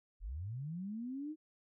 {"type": "linear sweep", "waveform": "sine", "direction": "up", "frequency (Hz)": [36.71, 317.9], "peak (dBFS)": -39, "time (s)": [0.2, 1.36], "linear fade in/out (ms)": 50, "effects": []}